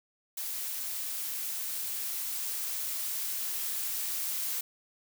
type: noise with level ramp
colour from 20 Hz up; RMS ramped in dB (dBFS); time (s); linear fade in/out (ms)
blue; -36 to -33; 0.37-4.61; 5
effects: none